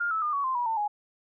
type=tone with pitch steps; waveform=sine; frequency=1408 / 1306.1 / 1211.7 / 1124 / 1042.7 / 967.3 / 897.3 / 832.4 Hz; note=F6 / E6 / D#6 / C#6 / C6 / B5 / A5 / G#5; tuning=+14 / -16 / -46 / +24 / -6 / -36 / +34 / +4 cents; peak=-25 dBFS; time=0-0.88 s; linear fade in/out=10 ms; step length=110 ms; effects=none